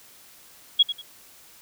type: tone with echo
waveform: sine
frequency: 3322 Hz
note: G#7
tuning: in tune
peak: -12 dBFS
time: 0.79-0.83 s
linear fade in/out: 10 ms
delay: 95 ms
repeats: 2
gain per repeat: -12 dB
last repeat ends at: 1.02 s
effects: white hiss -51 dBFS RMS until 1.61 s